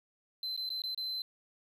triangle tone with dropouts, 4068 Hz, C8, 50 cents flat, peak -33 dBFS, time 0.43-1.22 s, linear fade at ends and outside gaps 2 ms, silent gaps 0.565-0.575 / 0.692-0.702 / 0.82-0.837 / 0.947-0.976 s, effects none

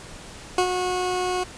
20% pulse tone with ADSR envelope, 364.3 Hz, F#4, 27 cents flat, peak -11 dBFS, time 0.58-1.44 s, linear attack 3 ms, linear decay 77 ms, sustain -7 dB, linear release 10 ms, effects pink hiss -41 dBFS RMS until 1.57 s + resampled to 22050 Hz

